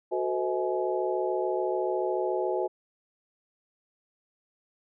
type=tone cluster; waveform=sine; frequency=369.2 / 443 / 510 / 638 / 844 Hz; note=F#4 / A4 / C5 / D#5 / G#5; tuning=-4 / +12 / -44 / +43 / +28 cents; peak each=-29 / -35 / -32 / -33 / -34 dBFS; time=0.11-2.68 s; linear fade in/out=20 ms; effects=none